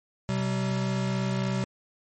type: tone pair together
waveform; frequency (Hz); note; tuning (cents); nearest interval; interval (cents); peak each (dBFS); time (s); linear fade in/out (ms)
square; 127.68 / 191.3; C3 / G3; -42 / -42; perfect fifth; 700; -29 / -29; 0.29-1.64; 0
effects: MP3 32 kbps